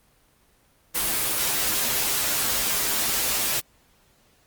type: noise with comb filter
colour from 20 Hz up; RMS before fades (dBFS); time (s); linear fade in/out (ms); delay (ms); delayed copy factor
white; -24; 0.94-3.61; 20; 11; -0.9
effects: pink hiss -61 dBFS RMS until 4.46 s + Opus 24 kbps